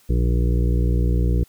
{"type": "harmonic tone", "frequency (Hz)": 59.8, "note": "A#1", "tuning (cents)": 45, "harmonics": [1, 2, 3, 5, 6, 7, 8], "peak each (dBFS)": [-17, -23, -27, -31, -33, -34, -35], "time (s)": [0.09, 1.44], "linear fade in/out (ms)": 10, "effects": ["white hiss -56 dBFS RMS until 1.48 s"]}